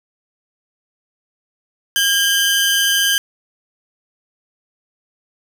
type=tone pair together; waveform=sawtooth; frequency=1617 / 3052 Hz; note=G#6 / G7; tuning=-47 / -47 cents; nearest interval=major seventh; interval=1100 cents; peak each=-13 dBFS; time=1.96-3.18 s; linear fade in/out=0 ms; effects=none